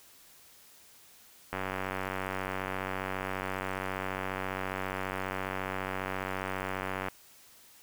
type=click train; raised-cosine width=0.5 ms; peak=-18 dBFS; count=527; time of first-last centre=1.53-7.084 s; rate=94.7 Hz; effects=white hiss -57 dBFS RMS until 7.82 s